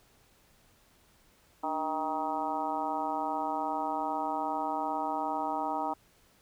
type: harmonic tone with a mistuned harmonic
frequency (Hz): 157.5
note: D#3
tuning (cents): +21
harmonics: 2 / 3 / 4 / 5 / 6 / 7 / 8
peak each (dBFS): -38 / -46 / -39 / -34 / -34 / -44 / -40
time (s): 1.63-5.94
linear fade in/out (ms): 10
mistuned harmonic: 2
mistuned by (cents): -100
effects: pink hiss -64 dBFS RMS until 6.41 s